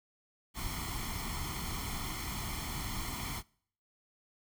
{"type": "noise with comb filter", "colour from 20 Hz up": "pink", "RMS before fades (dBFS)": -38, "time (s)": [0.54, 3.43], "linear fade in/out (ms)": 50, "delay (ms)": 0.93, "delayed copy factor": 0.75, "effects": ["noise-tail reverb RT60 0.6 s tail -25 dB re dry"]}